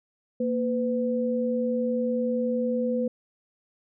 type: tone pair together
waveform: sine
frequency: 233.1 / 502.4 Hz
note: A#3 / B4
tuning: 0 / +30 cents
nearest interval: octave + minor second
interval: 1330 cents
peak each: -26 dBFS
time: 0.4-3.08 s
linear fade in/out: 5 ms
effects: none